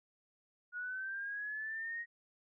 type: linear sweep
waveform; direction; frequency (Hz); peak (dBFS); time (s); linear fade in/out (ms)
sine; up; 1443 to 1885; -38; 0.72-2.06; 50
effects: none